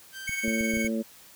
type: tone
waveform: sawtooth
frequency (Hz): 1564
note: G6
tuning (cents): -4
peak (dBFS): -34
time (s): 0.12-0.9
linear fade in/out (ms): 50
type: tone with tremolo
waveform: square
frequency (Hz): 2217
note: C#7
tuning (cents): 0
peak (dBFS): -28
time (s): 0.27-0.88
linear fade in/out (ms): 10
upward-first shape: sine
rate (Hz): 19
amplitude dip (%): 55
type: clicks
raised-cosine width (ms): 5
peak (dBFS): -28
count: 6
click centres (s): 0.294 / 0.48 / 0.609 / 0.738 / 0.771 / 0.847
type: harmonic tone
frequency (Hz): 112.1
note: A2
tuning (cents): +33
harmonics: 2 / 3 / 4 / 5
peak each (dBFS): -27 / -35 / -37 / -35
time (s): 0.43-1.03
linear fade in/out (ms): 20
effects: white hiss -52 dBFS RMS until 1.35 s